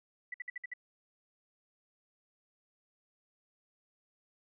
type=tone bursts; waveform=sine; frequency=1975.5 Hz; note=B6; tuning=in tune; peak=-37 dBFS; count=6; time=0.32-0.737 s; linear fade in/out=5 ms; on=22 ms; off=57 ms; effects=none